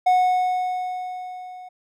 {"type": "tone with level ramp", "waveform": "triangle", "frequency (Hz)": 733, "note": "F#5", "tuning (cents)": -16, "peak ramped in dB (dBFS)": [-11, -35], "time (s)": [0.06, 1.69], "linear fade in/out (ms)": 10, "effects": []}